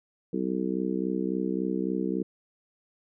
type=harmonic tone; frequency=63.6 Hz; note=C2; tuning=48 cents flat; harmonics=3 / 4 / 5 / 6 / 7; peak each=-31 / -33 / -31 / -34 / -35 dBFS; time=0.33-2.23 s; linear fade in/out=5 ms; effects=none